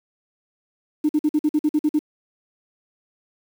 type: tone bursts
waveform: sine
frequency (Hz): 302.4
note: D#4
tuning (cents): -49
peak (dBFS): -14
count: 10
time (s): 1.04-1.992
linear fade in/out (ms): 10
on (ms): 52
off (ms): 48
effects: tanh soft clip ceiling -10 dBFS + 7-bit